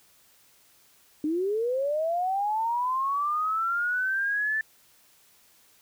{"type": "linear sweep", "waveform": "sine", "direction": "up", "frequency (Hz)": [293.7, 1768], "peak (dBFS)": -24, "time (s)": [1.24, 4.61], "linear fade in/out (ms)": 2, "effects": ["white hiss -60 dBFS RMS until 5.81 s"]}